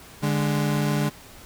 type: tone pair together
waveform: 35% pulse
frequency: 147.5 / 207.7 Hz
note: D3 / G#3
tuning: +8 / 0 cents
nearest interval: tritone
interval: 592 cents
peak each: -21 / -24 dBFS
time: 0.22-1.1 s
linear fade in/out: 20 ms
effects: pink hiss -46 dBFS RMS until 1.45 s